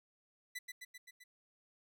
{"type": "tone with echo", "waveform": "sawtooth", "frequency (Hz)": 1989, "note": "B6", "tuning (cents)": 12, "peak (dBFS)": -37, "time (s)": [0.55, 0.59], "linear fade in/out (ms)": 10, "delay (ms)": 130, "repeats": 5, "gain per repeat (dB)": -3, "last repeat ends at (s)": 1.24, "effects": []}